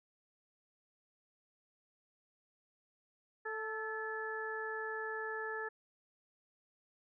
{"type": "harmonic tone with a mistuned harmonic", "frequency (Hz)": 440, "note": "A4", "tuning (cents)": 0, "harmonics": [1, 2, 3, 4], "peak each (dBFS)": [-42, -46, -46, -41], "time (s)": [3.45, 5.69], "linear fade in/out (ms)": 10, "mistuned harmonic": 4, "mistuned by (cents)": -32, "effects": []}